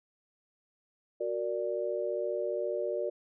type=chord; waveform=sine; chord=Gb augmented; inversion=none; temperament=equal with one note detuned; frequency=370 / 464.8 / 587.3 Hz; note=Gb4 / Bb4 / D5; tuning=0 / -5 / 0 cents; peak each=-35 / -35 / -33 dBFS; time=1.2-3.1 s; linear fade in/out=10 ms; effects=none